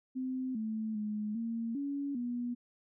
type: tone with pitch steps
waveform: sine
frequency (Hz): 258.3 / 219 / 211.3 / 229.4 / 281.7 / 242.3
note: C4 / A3 / G#3 / A#3 / C#4 / B3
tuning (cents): -22 / -8 / +30 / -28 / +28 / -33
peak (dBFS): -33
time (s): 0.15-2.55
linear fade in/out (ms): 20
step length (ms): 400
effects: none